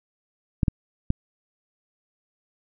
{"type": "clicks", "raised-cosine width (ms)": 5, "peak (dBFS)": -8, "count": 3, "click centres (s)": [0.632, 0.682, 1.104], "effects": []}